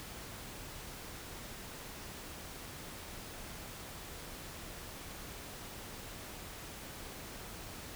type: silence
effects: pink hiss -47 dBFS RMS until 7.95 s